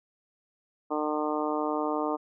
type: harmonic tone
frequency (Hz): 151.5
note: D#3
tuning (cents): -46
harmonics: 2 / 3 / 4 / 5 / 6 / 7 / 8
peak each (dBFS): -31 / -33 / -34 / -35 / -36 / -36 / -37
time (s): 0.9-2.17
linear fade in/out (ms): 20
effects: none